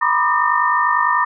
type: tone cluster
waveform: sine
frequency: 961 / 1010 / 1173 / 1224 / 1819 Hz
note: B5 / B5 / D6 / D#6 / A#6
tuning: -48 / +39 / -2 / -29 / -43 cents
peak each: -20 dBFS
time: 0.01-1.25 s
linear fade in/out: 10 ms
effects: none